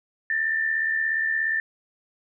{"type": "tone pair together", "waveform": "sine", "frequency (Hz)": [1779, 1856], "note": ["A6", "A#6"], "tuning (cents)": [19, -8], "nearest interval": "minor second", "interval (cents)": 73, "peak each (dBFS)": [-22, -31], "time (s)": [0.3, 1.6], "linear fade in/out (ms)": 2, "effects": []}